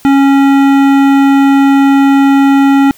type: tone with hard clipping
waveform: sine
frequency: 275.7 Hz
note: C#4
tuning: 9 cents flat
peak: -6 dBFS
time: 0.05-2.91 s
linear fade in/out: 0 ms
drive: 15 dB
effects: white hiss -41 dBFS RMS until 2.97 s